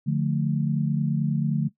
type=chord; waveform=sine; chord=D minor; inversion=none; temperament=just; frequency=146.83 / 176.2 / 220.2 Hz; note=D3 / F3 / A3; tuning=0 / +16 / +2 cents; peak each=-23 / -27 / -27 dBFS; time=0.06-1.69 s; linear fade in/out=20 ms; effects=noise-tail reverb RT60 0.1 s tail -17 dB re dry